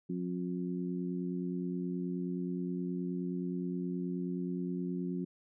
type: harmonic tone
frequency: 89.5 Hz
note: F2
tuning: 43 cents sharp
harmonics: 2 / 3 / 4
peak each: -35 / -39 / -41 dBFS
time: 0.09-5.25 s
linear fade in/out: 10 ms
effects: none